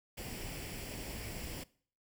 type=noise with comb filter; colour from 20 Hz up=pink; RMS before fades=-43 dBFS; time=0.17-1.64 s; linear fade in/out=10 ms; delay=0.39 ms; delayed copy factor=+0.55; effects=noise-tail reverb RT60 0.5 s tail -21 dB re dry